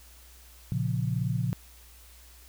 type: chord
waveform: sine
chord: Bb minor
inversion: none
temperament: equal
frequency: 116.54 / 138.59 / 174.61 Hz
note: Bb2 / Db3 / F3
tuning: 0 / 0 / 0 cents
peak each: -29 / -30 / -32 dBFS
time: 0.72-1.53 s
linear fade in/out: 0 ms
effects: added 60 Hz sine -52 dBFS peak until 2.48 s + white hiss -55 dBFS RMS until 2.48 s